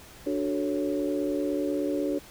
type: chord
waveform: sine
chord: D major seventh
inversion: none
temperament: equal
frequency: 293.7 / 370 / 440 / 554.4 Hz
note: D4 / F#4 / A4 / C#5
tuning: 0 / 0 / 0 / 0 cents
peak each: -28 / -32 / -34 / -32 dBFS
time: 0.26-2.19 s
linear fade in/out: 10 ms
effects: pink hiss -49 dBFS RMS until 2.3 s